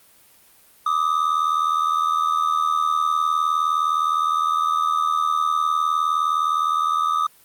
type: ring-modulated tone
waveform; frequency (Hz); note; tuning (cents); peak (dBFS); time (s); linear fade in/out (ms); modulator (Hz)
triangle; 1222; D#6; -32; -13; 0.86-7.27; 5; 39.8
effects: white hiss -53 dBFS RMS until 7.44 s + Opus 32 kbps